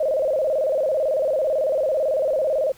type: tone with vibrato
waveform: sine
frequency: 575 Hz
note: D5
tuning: 37 cents flat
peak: -18 dBFS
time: 0-2.72 s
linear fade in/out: 5 ms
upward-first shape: square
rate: 18 Hz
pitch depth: 140 cents each way
effects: pink hiss -51 dBFS RMS until 2.77 s